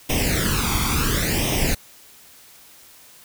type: noise with flanger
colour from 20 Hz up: pink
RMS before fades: -21 dBFS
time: 0.09-1.75 s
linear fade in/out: 10 ms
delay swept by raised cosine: 0.34 to 0.88 ms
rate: 0.71 Hz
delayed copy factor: +0.8
effects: white hiss -48 dBFS RMS until 3.24 s